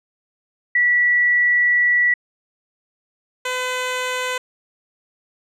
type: tone pair in turn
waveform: sine / 10% pulse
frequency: 1950 / 505.9 Hz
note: B6 / B4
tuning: -23 / +42 cents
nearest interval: octave + major seventh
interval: 2335 cents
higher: first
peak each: -13 dBFS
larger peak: neither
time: 0.75-2.14 / 3.45-4.38 s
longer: first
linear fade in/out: 5 ms
effects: low-pass 9000 Hz 12 dB/octave